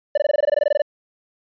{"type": "tone bursts", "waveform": "triangle", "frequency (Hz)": 587.3, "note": "D5", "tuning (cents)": 0, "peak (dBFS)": -11, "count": 15, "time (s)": [0.15, 0.82], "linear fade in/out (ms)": 5, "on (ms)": 26, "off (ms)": 20, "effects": ["resampled to 11025 Hz"]}